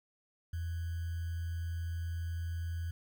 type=tone with sample-and-hold; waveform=sine; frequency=84 Hz; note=E2; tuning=33 cents sharp; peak=-34 dBFS; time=0.53-2.91 s; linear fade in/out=5 ms; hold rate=1575 Hz; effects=none